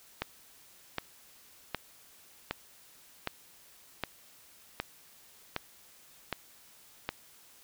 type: click train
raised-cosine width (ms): 0.3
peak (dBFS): -15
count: 10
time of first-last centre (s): 0.22-7.09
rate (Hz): 1.31
effects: white hiss -58 dBFS RMS until 7.63 s